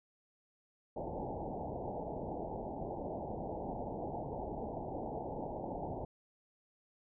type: low-pass noise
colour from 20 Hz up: white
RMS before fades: -41 dBFS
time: 0.96-6.05 s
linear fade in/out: 5 ms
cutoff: 880 Hz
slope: 96 dB/octave
effects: none